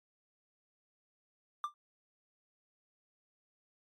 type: tone with exponential decay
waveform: triangle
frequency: 1186 Hz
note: D6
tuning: 17 cents sharp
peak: -27 dBFS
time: 1.64-1.74 s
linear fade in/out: 1 ms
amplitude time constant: 20 ms
effects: MP3 96 kbps